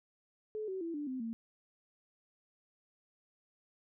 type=tone with pitch steps; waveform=sine; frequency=430 / 378.7 / 333.5 / 293.7 / 258.7 / 227.8 Hz; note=A4 / F#4 / E4 / D4 / C4 / A#3; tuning=-40 / +40 / +20 / 0 / -19 / -40 cents; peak=-36 dBFS; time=0.55-1.33 s; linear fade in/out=0 ms; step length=130 ms; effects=none